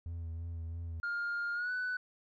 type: tone with vibrato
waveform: triangle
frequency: 83.4 Hz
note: E2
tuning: 21 cents sharp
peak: -35 dBFS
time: 0.06-1 s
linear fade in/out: 0 ms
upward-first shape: sine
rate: 3 Hz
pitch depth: 31 cents each way
type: tone with pitch glide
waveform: sine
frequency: 1410 to 1493.8 Hz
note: F6 to F#6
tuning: +16 to +16 cents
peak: -31 dBFS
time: 1.03-1.97 s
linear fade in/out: 5 ms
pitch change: +100 cents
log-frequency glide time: 1.54-1.72 s
effects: tanh soft clip ceiling -31 dBFS